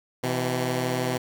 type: tone pair together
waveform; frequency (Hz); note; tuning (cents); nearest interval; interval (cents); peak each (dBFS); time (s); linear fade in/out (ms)
10% pulse; 126.7 / 164.63; B2 / E3; +45 / -2; perfect fourth; 453; -17 / -23; 0.23-1.18; 10
effects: none